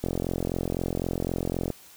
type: click train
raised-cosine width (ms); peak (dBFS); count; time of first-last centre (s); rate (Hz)
2; -14; 74; 0.04-1.703; 43.9
effects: white hiss -51 dBFS RMS until 1.96 s